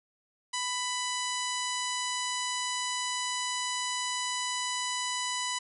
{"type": "harmonic tone", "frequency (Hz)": 994, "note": "B5", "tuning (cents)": 11, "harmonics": [1, 2, 3, 4, 5, 6, 7, 8, 9, 10], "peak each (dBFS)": [-35, -38, -38, -39, -41, -42, -39, -43, -46, -46], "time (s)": [0.53, 5.59], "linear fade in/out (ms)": 10, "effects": []}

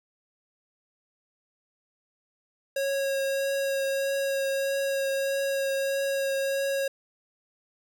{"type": "tone with vibrato", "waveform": "square", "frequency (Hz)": 547, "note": "C#5", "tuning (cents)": -23, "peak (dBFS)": -26, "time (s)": [2.76, 6.88], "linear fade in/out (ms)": 5, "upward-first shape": "triangle", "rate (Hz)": 1.6, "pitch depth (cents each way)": 13, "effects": []}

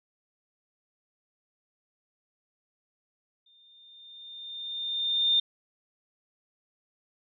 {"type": "tone with exponential growth", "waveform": "sine", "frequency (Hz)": 3618, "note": "A7", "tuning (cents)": 48, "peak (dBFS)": -19, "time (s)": [3.46, 5.4], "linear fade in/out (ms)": 5, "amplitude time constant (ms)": 420, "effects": []}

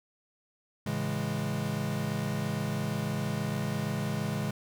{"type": "chord", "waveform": "square", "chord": "A major seventh", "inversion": "none", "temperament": "equal", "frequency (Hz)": [110, 138.59, 164.81, 207.7], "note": ["A2", "C#3", "E3", "G#3"], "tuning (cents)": [0, 0, 0, 0], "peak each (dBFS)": [-38, -35, -37, -35], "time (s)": [0.86, 4.51], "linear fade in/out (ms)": 5, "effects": []}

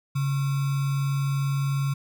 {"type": "tone with sample-and-hold", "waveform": "sine", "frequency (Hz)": 138.59, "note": "C#3", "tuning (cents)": 0, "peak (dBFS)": -22, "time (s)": [0.15, 1.94], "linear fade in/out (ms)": 10, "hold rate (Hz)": 1225, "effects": []}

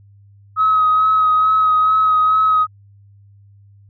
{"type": "tone with vibrato", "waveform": "sine", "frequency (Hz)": 1271, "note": "D#6", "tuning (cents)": 36, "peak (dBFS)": -10, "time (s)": [0.56, 2.67], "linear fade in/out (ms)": 50, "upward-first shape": "sine", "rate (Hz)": 2.3, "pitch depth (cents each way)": 20, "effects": ["tanh soft clip ceiling -6 dBFS", "added 100 Hz sine -44 dBFS peak until 3.89 s"]}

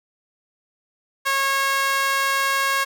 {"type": "tone with high-pass filter", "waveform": "sawtooth", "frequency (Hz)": 546, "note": "C#5", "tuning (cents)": -26, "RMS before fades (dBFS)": -21, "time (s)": [1.25, 2.85], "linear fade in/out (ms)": 20, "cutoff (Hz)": 1300, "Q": 2, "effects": []}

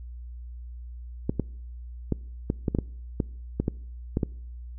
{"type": "clicks", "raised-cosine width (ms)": 3, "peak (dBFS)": -11, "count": 12, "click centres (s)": [1.295, 1.397, 2.123, 2.501, 2.682, 2.749, 2.787, 3.202, 3.6, 3.681, 4.171, 4.232], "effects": ["noise-tail reverb RT60 0.7 s tail -25 dB re dry", "added 60 Hz sine -37 dBFS peak until 4.78 s"]}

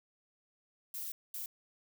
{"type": "noise bursts at uneven times", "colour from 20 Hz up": "violet", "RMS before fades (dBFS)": -41, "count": 2, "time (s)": [[0.94, 1.12], [1.34, 1.46]], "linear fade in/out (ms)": 2, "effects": []}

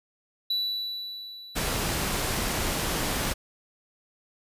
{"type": "tone with exponential decay", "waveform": "triangle", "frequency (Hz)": 3951, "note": "B7", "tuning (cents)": 0, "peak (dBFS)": -22, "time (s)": [0.5, 2.67], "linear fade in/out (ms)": 5, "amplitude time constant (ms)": 470}
{"type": "noise", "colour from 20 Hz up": "pink", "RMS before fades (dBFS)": -28, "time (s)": [1.55, 3.34], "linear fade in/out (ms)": 20}
{"effects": ["resampled to 32000 Hz"]}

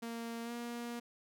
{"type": "tone with pitch glide", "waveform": "sawtooth", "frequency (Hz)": [231.6, 237.6], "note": ["A#3", "A#3"], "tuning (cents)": [-11, 33], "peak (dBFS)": -36, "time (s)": [0.02, 1], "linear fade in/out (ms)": 10, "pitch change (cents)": 44, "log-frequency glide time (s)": [0.43, 0.52], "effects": []}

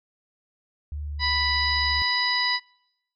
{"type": "tone with vibrato", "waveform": "sine", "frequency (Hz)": 73.42, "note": "D2", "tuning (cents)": 0, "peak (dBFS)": -29, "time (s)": [0.92, 2.02], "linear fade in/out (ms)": 0, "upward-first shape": "sine", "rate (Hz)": 3, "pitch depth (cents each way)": 13}
{"type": "harmonic tone", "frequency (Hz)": 987.8, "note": "B5", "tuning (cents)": 0, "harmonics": [1, 2, 3, 4, 5], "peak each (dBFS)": [-29, -26, -35, -28, -26], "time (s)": [1.19, 2.6], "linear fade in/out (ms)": 50}
{"effects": ["noise-tail reverb RT60 0.8 s tail -25 dB re dry"]}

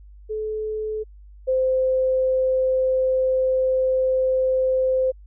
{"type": "tone pair in turn", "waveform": "sine", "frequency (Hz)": [432, 518.8], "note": ["A4", "C5"], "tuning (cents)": [-32, -15], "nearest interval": "minor third", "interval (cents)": 317, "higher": "second", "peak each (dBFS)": [-24, -17], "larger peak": "second", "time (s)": [[0.29, 1.04], [1.47, 5.12]], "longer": "second", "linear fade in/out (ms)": 20, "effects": ["added 50 Hz sine -42 dBFS peak until 5.26 s"]}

